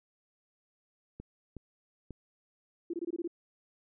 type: clicks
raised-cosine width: 3 ms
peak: -30 dBFS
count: 3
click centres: 1.2 / 1.567 / 2.107 s
type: tone bursts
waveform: sine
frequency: 340.9 Hz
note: F4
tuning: 42 cents flat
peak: -32 dBFS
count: 7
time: 2.9-3.277 s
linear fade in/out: 5 ms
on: 35 ms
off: 22 ms
effects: none